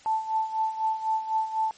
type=tone with tremolo; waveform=sine; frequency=880 Hz; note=A5; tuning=in tune; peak=-21 dBFS; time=0.06-1.71 s; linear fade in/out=0 ms; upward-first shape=sine; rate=4 Hz; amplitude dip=75%; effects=white hiss -53 dBFS RMS until 1.77 s + MP3 32 kbps